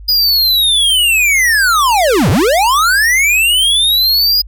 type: linear two-way sweep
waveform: square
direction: down then up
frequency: 4978 to 78.1 to 4978 Hz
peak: -9 dBFS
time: 0.08-4.42 s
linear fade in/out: 10 ms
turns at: 2.3 s
effects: added 50 Hz sine -29 dBFS peak until 4.47 s